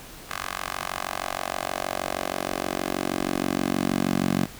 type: tone with high-pass filter sweep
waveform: 10% pulse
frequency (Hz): 46.34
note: F#1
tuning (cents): +3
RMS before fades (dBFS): -28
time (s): 0.29-4.46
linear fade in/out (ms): 10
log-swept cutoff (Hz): 1200 to 190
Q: 1.5
effects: pink hiss -43 dBFS RMS until 4.59 s